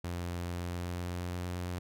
sawtooth tone with pitch glide, 87.31 to 89.09 Hz, F2 to F2, 0 to +35 cents, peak -31 dBFS, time 0.04-1.79 s, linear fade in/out 5 ms, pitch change +35 cents, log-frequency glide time 0.44-1.49 s, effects none

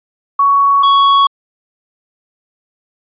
sine / square tone pair in turn, 1118 / 1113.3 Hz, C#6 / C#6, +14 / +7 cents, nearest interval unison, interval 7 cents, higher first, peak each -7 dBFS, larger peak neither, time 0.39-0.83 / 0.83-1.27 s, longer neither, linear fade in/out 5 ms, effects resampled to 8000 Hz

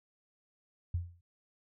sine tone with exponential decay, 86.8 Hz, F2, 10 cents flat, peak -27 dBFS, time 0.94-1.21 s, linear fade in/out 5 ms, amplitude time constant 58 ms, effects none

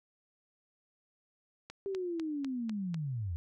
click train, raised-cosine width 0.2 ms, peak -27 dBFS, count 6, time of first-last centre 1.7-2.944 s, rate 4.02 Hz
sine linear sweep, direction down, 398.6 to 77.78 Hz, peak -33 dBFS, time 1.86-3.36 s, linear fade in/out 0 ms
effects none

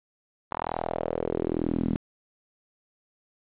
sawtooth tone with band-pass filter sweep, 41.14 Hz, E1, 3 cents flat, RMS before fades -29 dBFS, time 0.51-1.96 s, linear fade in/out 0 ms, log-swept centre 1000 to 220 Hz, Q 3.1, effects resampled to 8000 Hz + 9-bit

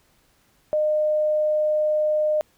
sine tone, 610 Hz, D#5, 34 cents flat, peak -18 dBFS, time 0.73-2.41 s, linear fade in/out 0 ms, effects pink hiss -62 dBFS RMS until 2.57 s

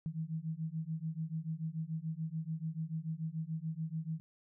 sine beating tone pair, 156.9 / 163.8 Hz, D#3 / E3, +15 / -11 cents, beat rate 6.9 Hz, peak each -39 / -39 dBFS, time 0.06-4.2 s, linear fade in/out 0 ms, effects none

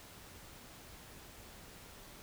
silence, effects pink hiss -54 dBFS RMS until 2.22 s

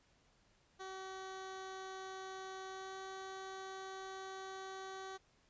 15% pulse tone with pitch glide, 380 to 382.2 Hz, F#4 to G4, +46 to -44 cents, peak -39 dBFS, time 0.79-5.18 s, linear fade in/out 20 ms, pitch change +10 cents, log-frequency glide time 2.67-2.98 s, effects pink hiss -72 dBFS RMS until 5.49 s + resampled to 16000 Hz

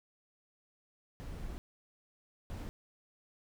brown noise bursts at uneven times, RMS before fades -42 dBFS, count 2, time 1.2-1.58 / 2.5-2.69 s, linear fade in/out 0 ms, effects none

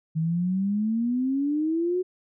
sine exponential sweep, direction up, 156.5 to 371.9 Hz, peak -22 dBFS, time 0.15-2.03 s, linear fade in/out 20 ms, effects none

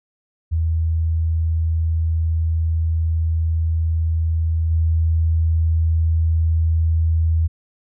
sine tone with level steps, 81.2 Hz, E2, 26 cents flat, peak -16 / -14 dBFS, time 0.51-7.48 s, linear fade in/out 20 ms, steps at 4.7 s, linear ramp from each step 20 ms, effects none

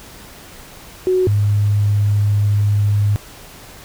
sine tone pair in turn, 370 / 102.99 Hz, F#4 / G#2, 0 / -14 cents, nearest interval octave + minor seventh, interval 2214 cents, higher first, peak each -12 dBFS, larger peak neither, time 1.07-1.27 / 1.27-3.16 s, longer second, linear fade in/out 0 ms, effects pink hiss -39 dBFS RMS until 3.84 s

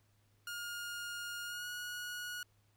sawtooth tone with pitch glide, 1421 to 1453.4 Hz, F6 to F#6, +30 to -31 cents, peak -37 dBFS, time 0.47-2.43 s, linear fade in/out 2 ms, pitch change +39 cents, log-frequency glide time 1.44-1.67 s, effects added 103 Hz sine -70 dBFS peak until 2.76 s + pink hiss -75 dBFS RMS until 2.76 s

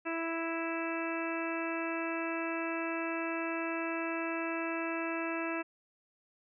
harmonic tone, 330 Hz, E4, 2 cents sharp, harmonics 1 / 2 / 3 / 4 / 5 / 6 / 7 / 8, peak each -36 / -40 / -43 / -42 / -43 / -47 / -46 / -41 dBFS, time 0.05-5.63 s, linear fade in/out 20 ms, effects none

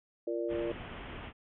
sine chord, Bb major, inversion second, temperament equal with one note detuned, 344.8 / 466.2 / 587.3 Hz, F4 / Bb4 / D5, -22 / 0 / 0 cents, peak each -34 / -37 / -37 dBFS, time 0.27-0.72 s, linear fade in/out 5 ms
pink low-pass noise, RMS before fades -44 dBFS, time 0.48-1.33 s, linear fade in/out 50 ms, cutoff 3300 Hz, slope 96 dB/octave
effects none

